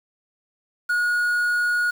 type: tone with quantisation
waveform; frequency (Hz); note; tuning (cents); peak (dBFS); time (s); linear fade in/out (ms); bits
triangle; 1448; F#6; -38; -17; 0.89-1.91; 10; 7
effects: none